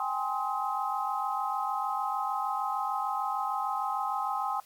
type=chord; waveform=sine; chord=Ab major seventh; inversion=third; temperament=equal with one note detuned; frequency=784 / 830.6 / 1046.5 / 1268.5 Hz; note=G5 / Ab5 / C6 / Eb6; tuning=0 / 0 / 0 / +33 cents; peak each=-34 dBFS; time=0-4.6 s; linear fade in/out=2 ms; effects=white hiss -59 dBFS RMS until 4.65 s + AAC 64 kbps